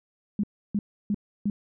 sine tone bursts, 205.3 Hz, G#3, 20 cents flat, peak -22 dBFS, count 4, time 0.39-1.5 s, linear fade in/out 2 ms, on 45 ms, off 310 ms, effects none

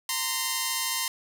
5% pulse tone pair together, 923.9 / 1037 Hz, A#5 / C6, -16 / -16 cents, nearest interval major second, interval 200 cents, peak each -19 / -16 dBFS, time 0.09-1.08 s, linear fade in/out 2 ms, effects none

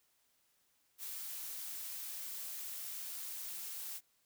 blue noise, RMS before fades -44 dBFS, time 0.98-4.01 s, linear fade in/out 50 ms, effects white hiss -75 dBFS RMS until 4.25 s

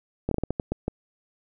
slowing click train, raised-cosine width 2 ms, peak -12 dBFS, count 9, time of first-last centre 0.29-0.881 s, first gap 23 ms, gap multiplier 1.32, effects none

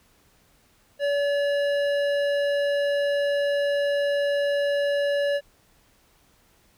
triangle tone with hard clipping, 571 Hz, D5, 49 cents flat, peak -23 dBFS, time 0.99-5.41 s, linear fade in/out 50 ms, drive 16 dB, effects pink hiss -61 dBFS RMS until 6.77 s

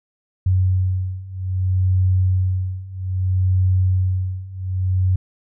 sine beating tone pair, 92.5 / 93.12 Hz, F#2 / F#2, 0 / +12 cents, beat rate 0.62 Hz, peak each -20 / -18 dBFS, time 0.46-5.16 s, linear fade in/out 5 ms, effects none

